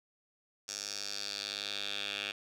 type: tone with band-pass filter sweep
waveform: 10% pulse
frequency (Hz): 101.3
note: G#2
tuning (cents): -43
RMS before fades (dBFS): -39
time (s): 0.68-2.32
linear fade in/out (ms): 5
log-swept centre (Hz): 5900 to 3000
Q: 3.4
effects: none